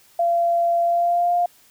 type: tone with pitch glide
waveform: sine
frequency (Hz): 685 to 702.2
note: F5 to F5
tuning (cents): -34 to +9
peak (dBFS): -16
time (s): 0.19-1.46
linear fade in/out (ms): 5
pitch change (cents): +43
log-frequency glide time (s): 0.83-1.34
effects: white hiss -54 dBFS RMS until 1.7 s